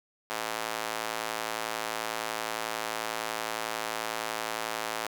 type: tone with high-pass filter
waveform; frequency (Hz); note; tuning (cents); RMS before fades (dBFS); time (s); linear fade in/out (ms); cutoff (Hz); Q
square; 55.5; A1; +16; -34; 0.3-5.07; 0; 730; 0.83
effects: 9-bit